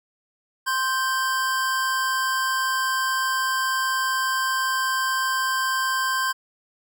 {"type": "tone pair together", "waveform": "square", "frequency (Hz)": [1046.5, 1568], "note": ["C6", "G6"], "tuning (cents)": [0, 0], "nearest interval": "perfect fifth", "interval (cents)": 700, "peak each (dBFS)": -25, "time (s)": [0.66, 6.33], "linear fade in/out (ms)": 20, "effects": []}